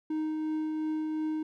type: tone with tremolo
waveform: triangle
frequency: 311.2 Hz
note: D#4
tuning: in tune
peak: -26 dBFS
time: 0.1-1.43 s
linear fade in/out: 5 ms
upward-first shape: triangle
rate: 2.8 Hz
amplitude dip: 25%
effects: none